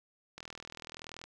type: click train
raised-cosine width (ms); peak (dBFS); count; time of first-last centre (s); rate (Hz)
0.2; -27; 36; 0.38-1.24; 40.7
effects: none